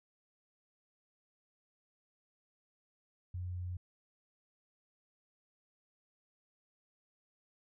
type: tone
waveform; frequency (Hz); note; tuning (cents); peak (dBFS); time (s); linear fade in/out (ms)
sine; 89.7; F2; +47; -37; 3.34-3.77; 5
effects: none